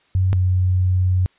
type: tone pair in turn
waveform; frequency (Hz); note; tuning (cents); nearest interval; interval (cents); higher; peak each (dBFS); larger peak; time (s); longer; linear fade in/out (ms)
sine; 93.3 / 91.86; F#2 / F#2; +15 / -12; unison; 27; first; -14; neither; 0.15-0.33 / 0.33-1.26; second; 0
effects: white hiss -59 dBFS RMS until 1.38 s + resampled to 8000 Hz